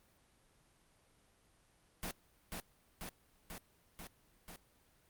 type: noise with echo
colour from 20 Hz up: pink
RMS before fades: -41 dBFS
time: 2.03-2.11 s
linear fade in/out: 0 ms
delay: 490 ms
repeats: 5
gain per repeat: -2 dB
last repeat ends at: 4.56 s
effects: pink hiss -70 dBFS RMS until 5.09 s + Opus 32 kbps